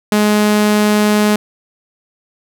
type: tone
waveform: sawtooth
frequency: 210 Hz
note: G#3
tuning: 19 cents sharp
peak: -6 dBFS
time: 0.12-1.36 s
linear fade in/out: 2 ms
effects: none